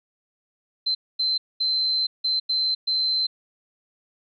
sine tone bursts at uneven times, 4088 Hz, C8, 41 cents flat, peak -20 dBFS, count 6, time 0.86-0.95 / 1.19-1.38 / 1.6-2.07 / 2.24-2.4 / 2.49-2.75 / 2.87-3.27 s, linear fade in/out 10 ms, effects none

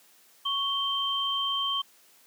sine tone pair together, 1108.7 / 3136 Hz, C#6 / G7, 0 / 0 cents, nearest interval octave + tritone, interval 1800 cents, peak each -31 / -27 dBFS, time 0.45-1.82 s, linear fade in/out 10 ms, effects white hiss -59 dBFS RMS until 2.26 s + high-pass 200 Hz 12 dB/octave

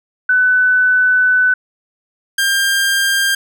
sine / sawtooth tone pair in turn, 1500 / 1597.3 Hz, F#6 / G6, +23 / +32 cents, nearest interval minor second, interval 109 cents, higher second, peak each -9 dBFS, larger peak neither, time 0.29-1.54 / 2.38-3.35 s, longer first, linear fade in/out 5 ms, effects none

